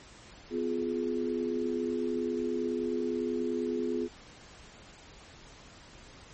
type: chord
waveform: sine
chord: F diminished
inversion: second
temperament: just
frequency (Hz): 251.4 / 349.2 / 419.1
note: Cb4 / F4 / Ab4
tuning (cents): +31 / 0 / +16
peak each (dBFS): -33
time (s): 0.5-4.09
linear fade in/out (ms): 50
effects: pink hiss -52 dBFS RMS until 6.33 s + MP3 32 kbps